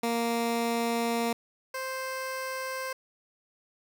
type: tone pair in turn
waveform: 15% pulse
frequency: 233.1 / 523.3 Hz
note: A#3 / C5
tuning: 0 / 0 cents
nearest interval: octave + major second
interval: 1400 cents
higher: second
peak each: -20 / -26 dBFS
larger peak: first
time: 0.03-1.33 / 1.74-2.93 s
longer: first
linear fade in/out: 5 ms
effects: none